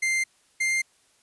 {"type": "tone pair in turn", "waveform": "45% pulse", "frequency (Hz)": [2093, 2102], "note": ["C7", "C7"], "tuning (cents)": [0, 7], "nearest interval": "unison", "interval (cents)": 7, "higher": "second", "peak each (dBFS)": -22, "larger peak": "neither", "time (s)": [[0.02, 0.24], [0.6, 0.82]], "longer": "neither", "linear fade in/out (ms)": 10, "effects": ["white hiss -63 dBFS RMS until 1.22 s", "resampled to 24000 Hz"]}